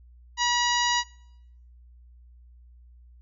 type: harmonic tone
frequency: 965 Hz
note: B5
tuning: 40 cents flat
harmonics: 1 / 2 / 3 / 4 / 5 / 6 / 7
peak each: -25 / -28 / -30 / -31 / -32 / -33 / -33 dBFS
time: 0.37-1.04 s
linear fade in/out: 50 ms
effects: noise-tail reverb RT60 0.8 s tail -23 dB re dry + added 60 Hz sine -49 dBFS peak until 3.21 s